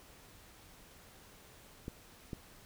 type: clicks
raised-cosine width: 3 ms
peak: -27 dBFS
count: 2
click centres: 1.881 / 2.332 s
effects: pink hiss -58 dBFS RMS until 2.65 s